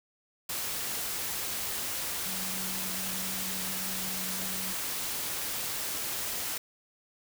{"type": "tone in noise", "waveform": "sine", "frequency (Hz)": 187.8, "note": "F#3", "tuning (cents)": 26, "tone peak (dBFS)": -42, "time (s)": [2.26, 4.73], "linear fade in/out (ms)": 5, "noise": "white", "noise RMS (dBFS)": -34, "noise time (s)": [0.49, 6.58], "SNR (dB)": -11, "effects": []}